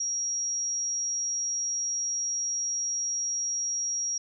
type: tone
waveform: sine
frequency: 5660 Hz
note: F8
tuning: 22 cents sharp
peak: -27 dBFS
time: 0-4.18 s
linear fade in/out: 5 ms
effects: none